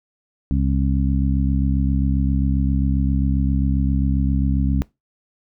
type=harmonic tone; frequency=67.5 Hz; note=C#2; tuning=45 cents flat; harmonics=1 / 2 / 3 / 4; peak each=-19 / -22 / -24 / -25 dBFS; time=0.51-4.82 s; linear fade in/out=0 ms; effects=noise-tail reverb RT60 0.2 s tail -21 dB re dry